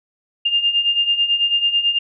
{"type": "beating tone pair", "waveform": "sine", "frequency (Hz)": [2803, 2812.1], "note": ["F7", "F7"], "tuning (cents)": [6, 11], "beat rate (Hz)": 9.1, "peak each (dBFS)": [-21, -16], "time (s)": [0.45, 1.99], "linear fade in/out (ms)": 10, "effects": []}